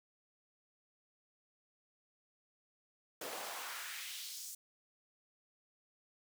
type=noise with high-pass filter sweep; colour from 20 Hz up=pink; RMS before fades=-45 dBFS; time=3.21-4.55 s; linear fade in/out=5 ms; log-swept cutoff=370 to 7500 Hz; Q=1.6; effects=none